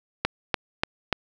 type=click train; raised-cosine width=0.3 ms; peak=-5 dBFS; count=4; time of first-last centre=0.25-1.127 s; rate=3.42 Hz; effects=none